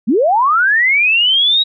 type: linear sweep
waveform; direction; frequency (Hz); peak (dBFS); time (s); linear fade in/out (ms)
sine; up; 185 to 3849; -9; 0.07-1.64; 20
effects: none